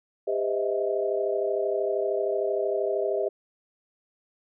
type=tone cluster; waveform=sine; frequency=400.7 / 510 / 624 / 657 Hz; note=G4 / C5 / D#5 / E5; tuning=+38 / -44 / +5 / -6 cents; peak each=-27 / -31 / -29 / -32 dBFS; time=0.27-3.29 s; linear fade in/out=10 ms; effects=none